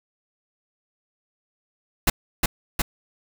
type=noise with echo; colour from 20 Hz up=pink; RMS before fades=-17 dBFS; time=2.07-2.1 s; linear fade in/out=5 ms; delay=360 ms; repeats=2; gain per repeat=-2 dB; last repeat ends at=2.82 s; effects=none